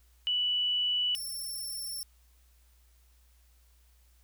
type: tone pair in turn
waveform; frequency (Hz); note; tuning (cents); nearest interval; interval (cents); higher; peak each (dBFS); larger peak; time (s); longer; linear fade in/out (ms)
sine / 15% pulse; 2960 / 5407; F#7 / E8; 0 / +43; minor seventh; 1043; second; -26 / -30; first; 0.27-1.15 / 1.15-2.03; neither; 0
effects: added 60 Hz sine -60 dBFS peak until 4.23 s + white hiss -69 dBFS RMS until 4.23 s

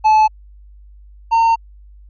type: tone pair in turn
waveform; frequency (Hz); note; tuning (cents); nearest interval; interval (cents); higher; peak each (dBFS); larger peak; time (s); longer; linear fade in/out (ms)
triangle; 865 / 912.5; A5 / A#5; -30 / -37; minor second; 93; second; -6 / -8; first; 0.04-0.28 / 1.31-1.56; second; 20
effects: added 50 Hz sine -39 dBFS peak until 2.09 s + resampled to 16000 Hz

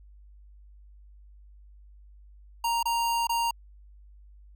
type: tone with dropouts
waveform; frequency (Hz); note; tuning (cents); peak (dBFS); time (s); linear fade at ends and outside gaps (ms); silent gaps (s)
square; 932.3; A#5; 0; -25; 2.64-3.51; 5; 2.829-2.855 / 3.271-3.293
effects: added 50 Hz sine -49 dBFS peak until 4.55 s

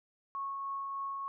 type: tone with tremolo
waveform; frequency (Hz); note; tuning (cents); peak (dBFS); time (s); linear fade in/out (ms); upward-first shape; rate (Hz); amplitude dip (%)
sine; 1100; C#6; -14; -34; 0.35-1.28; 0; triangle; 3.3; 25
effects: none

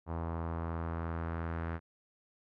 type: tone with low-pass filter sweep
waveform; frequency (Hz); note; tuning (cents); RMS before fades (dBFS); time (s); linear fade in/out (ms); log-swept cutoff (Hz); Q
sawtooth; 82.9; E2; +10; -37; 0.06-1.8; 50; 1000 to 1600; 2.1
effects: none

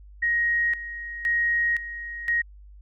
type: tone with tremolo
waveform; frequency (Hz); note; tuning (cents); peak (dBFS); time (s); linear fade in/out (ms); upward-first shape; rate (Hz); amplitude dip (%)
sine; 1881; A#6; +15; -20; 0.22-2.42; 10; square; 0.97; 75
effects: added 50 Hz sine -44 dBFS peak until 2.81 s

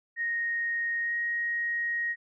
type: tone with pitch glide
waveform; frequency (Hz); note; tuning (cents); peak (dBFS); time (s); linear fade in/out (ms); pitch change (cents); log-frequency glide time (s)
sine; 1864.7 to 1879.8; A#6 to A#6; 0 to +14; -27; 0.16-2.16; 50; +14; 1.02-1.14
effects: none

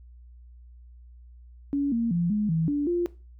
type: tone with pitch steps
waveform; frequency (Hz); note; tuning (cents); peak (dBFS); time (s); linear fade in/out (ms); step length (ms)
sine; 282.6 / 231.6 / 171.9 / 210 / 161.9 / 289.7 / 348.6; C#4 / A#3 / F3 / G#3 / E3 / D4 / F4; +34 / -11 / -27 / +19 / -31 / -24 / -3; -22; 1.73-3.06; 0; 190
effects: noise-tail reverb RT60 0.3 s tail -18 dB re dry + added 60 Hz sine -46 dBFS peak until 3.39 s

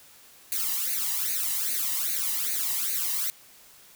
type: noise with flanger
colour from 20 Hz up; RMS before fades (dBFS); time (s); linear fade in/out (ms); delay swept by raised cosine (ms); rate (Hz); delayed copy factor
blue; -28; 0.52-3.3; 0; 0.46 to 1.05; 2.5; +0.9
effects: white hiss -53 dBFS RMS until 3.95 s

